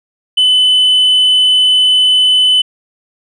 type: tone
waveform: sine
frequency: 3015 Hz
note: F#7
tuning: 32 cents sharp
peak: -4 dBFS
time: 0.37-2.62 s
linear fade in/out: 10 ms
effects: tanh soft clip ceiling -5 dBFS